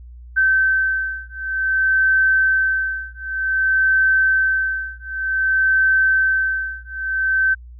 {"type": "beating tone pair", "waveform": "sine", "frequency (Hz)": [1544, 1544.54], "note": ["G6", "G6"], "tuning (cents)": [-27, -26], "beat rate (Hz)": 0.54, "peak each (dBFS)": -18, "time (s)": [0.36, 7.55], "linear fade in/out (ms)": 20, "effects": ["added 60 Hz sine -36 dBFS peak until 7.79 s"]}